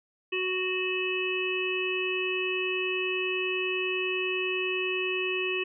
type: harmonic tone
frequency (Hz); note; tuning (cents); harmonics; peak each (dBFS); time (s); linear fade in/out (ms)
370; F#4; 0; 1 / 3 / 5 / 7 / 8; -30 / -41 / -40 / -30 / -36; 0.32-5.64; 10
effects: none